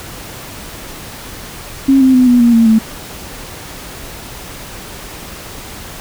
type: tone with pitch steps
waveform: sine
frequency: 270.4 / 261.5 / 252.9 / 244.5 / 236.5 / 228.7 / 221.2 Hz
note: C#4 / C4 / B3 / B3 / A#3 / A#3 / A3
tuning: -43 / -1 / +41 / -17 / +25 / -33 / +9 cents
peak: -5 dBFS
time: 1.88-2.79 s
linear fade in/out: 10 ms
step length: 130 ms
effects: pink hiss -30 dBFS RMS until 6 s